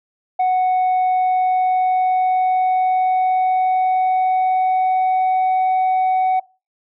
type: tone with pitch glide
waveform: sine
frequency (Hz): 740 to 748.2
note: F#5 to F#5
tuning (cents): 0 to +19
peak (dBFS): -11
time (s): 0.39-6.4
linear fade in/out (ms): 10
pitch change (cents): +19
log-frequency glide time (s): 1.12-5.56
effects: noise-tail reverb RT60 0.3 s tail -23 dB re dry + tanh soft clip ceiling -13 dBFS